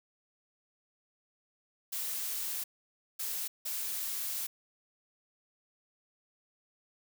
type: noise bursts at uneven times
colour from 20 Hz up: blue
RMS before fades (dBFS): -36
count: 3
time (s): 1.92-2.64 / 3.19-3.48 / 3.65-4.47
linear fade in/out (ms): 10
effects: none

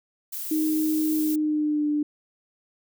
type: noise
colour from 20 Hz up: violet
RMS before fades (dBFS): -33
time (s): 0.32-1.36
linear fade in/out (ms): 10
type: tone with pitch glide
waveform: sine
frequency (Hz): 311.1 to 296.9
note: D#4 to D4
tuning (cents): 0 to +19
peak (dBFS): -21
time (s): 0.51-2.03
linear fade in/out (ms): 5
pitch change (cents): -81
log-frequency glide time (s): 1.13-1.88
effects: none

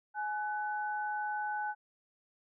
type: tone pair together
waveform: sine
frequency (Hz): 841.3 / 1499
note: G#5 / F#6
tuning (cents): +22 / +22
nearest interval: minor seventh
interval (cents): 1000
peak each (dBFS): -34 / -38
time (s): 0.14-1.75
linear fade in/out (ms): 50
effects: none

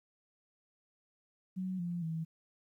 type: tone with pitch steps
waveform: sine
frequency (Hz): 186.1 / 173.64 / 162.01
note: F#3 / F3 / E3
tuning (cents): +10 / -10 / -30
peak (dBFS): -34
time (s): 1.56-2.25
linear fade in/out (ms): 20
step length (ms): 230
effects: 12-bit

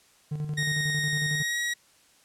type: tone with tremolo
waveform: triangle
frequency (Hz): 150.3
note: D3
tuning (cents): +40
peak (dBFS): -25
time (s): 0.31-1.43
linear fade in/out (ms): 10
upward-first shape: square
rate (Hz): 11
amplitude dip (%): 50
type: tone with pitch glide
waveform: sawtooth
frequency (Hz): 1864.7 to 1907.2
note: A#6 to A#6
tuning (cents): 0 to +39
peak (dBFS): -23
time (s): 0.57-1.74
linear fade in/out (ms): 10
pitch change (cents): +39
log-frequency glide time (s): 1.28-1.59
effects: white hiss -60 dBFS RMS until 2.24 s + low-pass 10000 Hz 12 dB/octave

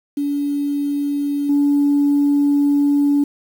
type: tone with level steps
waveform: sine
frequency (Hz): 286.4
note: D4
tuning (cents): -43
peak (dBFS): -17 / -11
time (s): 0.17-3.24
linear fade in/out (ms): 5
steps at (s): 1.49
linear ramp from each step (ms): 5
effects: tanh soft clip ceiling -9 dBFS + 7-bit

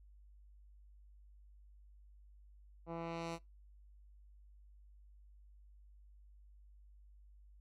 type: tone with low-pass filter sweep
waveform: 10% pulse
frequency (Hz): 166.9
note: E3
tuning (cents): +22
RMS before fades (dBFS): -43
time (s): 2.86-3.39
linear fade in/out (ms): 50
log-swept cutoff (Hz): 910 to 11000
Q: 0.74
effects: noise-tail reverb RT60 0.2 s tail -24 dB re dry + added 50 Hz sine -58 dBFS peak until 7.6 s

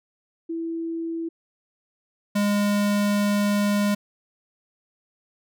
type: tone pair in turn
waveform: sine / square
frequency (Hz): 330.4 / 204.8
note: E4 / G#3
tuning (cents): +4 / -24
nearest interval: minor sixth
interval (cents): 828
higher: first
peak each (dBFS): -26 / -20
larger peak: second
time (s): 0.49-1.29 / 2.35-3.95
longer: second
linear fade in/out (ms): 10
effects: none

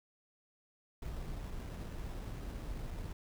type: noise with sample-and-hold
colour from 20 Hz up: brown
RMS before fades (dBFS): -42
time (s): 1.02-3.13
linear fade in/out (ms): 5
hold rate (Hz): 4410
effects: none

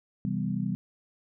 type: chord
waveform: sine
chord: C major seventh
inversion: none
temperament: equal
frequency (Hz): 130.81 / 164.81 / 196 / 246.9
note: C3 / E3 / G3 / B3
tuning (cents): 0 / 0 / 0 / 0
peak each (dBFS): -34 / -33 / -30 / -35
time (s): 0.25-0.75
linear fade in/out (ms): 0
effects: none

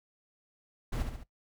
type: noise with echo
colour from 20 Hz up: brown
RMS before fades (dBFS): -32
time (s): 0.92-1.03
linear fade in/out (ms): 10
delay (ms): 69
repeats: 3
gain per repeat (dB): -5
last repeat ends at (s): 1.237
effects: noise-tail reverb RT60 0.1 s tail -17 dB re dry

